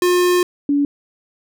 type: tone pair in turn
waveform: square / sine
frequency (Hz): 357.3 / 285.7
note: F4 / D4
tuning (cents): +40 / -48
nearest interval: major third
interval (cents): 388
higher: first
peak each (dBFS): -13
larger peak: neither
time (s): 0.02-0.43 / 0.69-0.85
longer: first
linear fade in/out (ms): 2
effects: none